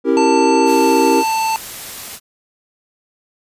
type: chord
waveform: triangle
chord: C# diminished seventh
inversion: none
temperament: equal with one note detuned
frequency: 270.2 / 329.6 / 392 / 466.2 Hz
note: C#4 / E4 / G4 / Bb4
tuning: -44 / 0 / 0 / 0 cents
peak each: -15 dBFS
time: 0.04-1.24 s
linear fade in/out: 50 ms
type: harmonic tone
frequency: 888 Hz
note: A5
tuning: 16 cents sharp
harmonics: 1 / 3 / 5 / 7 / 9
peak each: -15 / -25 / -29 / -32 / -34 dBFS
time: 0.17-1.56 s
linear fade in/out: 0 ms
type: noise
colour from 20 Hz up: white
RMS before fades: -30 dBFS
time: 0.65-2.2 s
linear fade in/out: 50 ms
effects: resampled to 32000 Hz